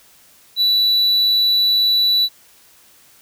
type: tone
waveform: triangle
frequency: 3951 Hz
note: B7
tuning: in tune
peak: -11 dBFS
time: 0.56-2.29 s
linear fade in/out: 50 ms
effects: white hiss -50 dBFS RMS until 3.21 s